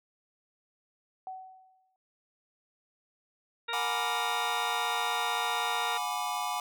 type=tone with exponential decay; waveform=sine; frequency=753 Hz; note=F#5; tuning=30 cents sharp; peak=-35 dBFS; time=1.27-1.96 s; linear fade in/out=1 ms; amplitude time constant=150 ms
type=harmonic tone; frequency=466 Hz; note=A#4; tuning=1 cent flat; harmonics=1 / 2 / 3 / 4 / 5 / 6 / 8; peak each=-43 / -40 / -37 / -41 / -42 / -43 / -37 dBFS; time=3.68-5.98 s; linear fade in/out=10 ms
type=chord; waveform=square; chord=G# half-diminished seventh; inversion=third; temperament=equal with one note detuned; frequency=726.4 / 830.6 / 987.8 / 1174.7 Hz; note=F#5 / G#5 / B5 / D6; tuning=-32 / 0 / 0 / 0 cents; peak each=-37 dBFS; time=3.73-6.6 s; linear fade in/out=2 ms
effects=none